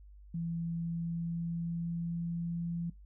sine tone with pitch glide, 167.6 to 169.94 Hz, E3 to F3, +29 to -47 cents, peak -33 dBFS, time 0.34-2.9 s, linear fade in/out 5 ms, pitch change +24 cents, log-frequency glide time 0.67-2.6 s, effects noise-tail reverb RT60 0.2 s tail -23 dB re dry + added 50 Hz sine -51 dBFS peak until 3.05 s

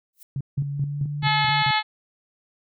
violet noise with exponential growth, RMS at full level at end -41 dBFS, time 0.13-0.23 s, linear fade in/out 2 ms, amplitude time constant 20 ms
sine tone bursts, 136.8 Hz, C#3, 23 cents flat, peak -24 dBFS, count 7, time 0.36-1.709 s, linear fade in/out 2 ms, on 47 ms, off 170 ms
sine tone with pitch glide, 141.6 to 146 Hz, C#3 to D3, +37 to -10 cents, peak -26 dBFS, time 0.57-1.63 s, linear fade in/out 10 ms, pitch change +53 cents, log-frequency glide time 0.71-1.09 s
harmonic tone, 429.9 Hz, A4, 40 cents flat, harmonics 2 / 3 / 4 / 5 / 6 / 7 / 8 / 9 / 10, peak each -22 / -30 / -28 / -26 / -33 / -32 / -29 / -34 / -31 dBFS, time 1.22-1.83 s, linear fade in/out 50 ms
effects none

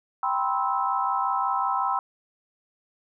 sine chord, C major seventh, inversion second, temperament just, 784.9 / 981.1 / 1046.5 / 1308.1 Hz, G5 / B5 / C6 / E6, +2 / -12 / 0 / -14 cents, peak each -28 dBFS, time 0.23-1.99 s, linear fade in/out 2 ms, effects none

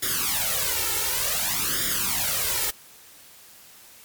white noise with flanger, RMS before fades -25 dBFS, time 0.02-2.71 s, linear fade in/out 10 ms, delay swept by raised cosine 0.57 to 2.27 ms, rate 0.55 Hz, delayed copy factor +0.95, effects white hiss -49 dBFS RMS until 4.04 s + MP3 96 kbps

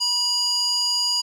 square tone with band-pass filter, 971 Hz, B5, 30 cents flat, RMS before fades -22 dBFS, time 0-1.22 s, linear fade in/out 20 ms, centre 5300 Hz, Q 7, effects none

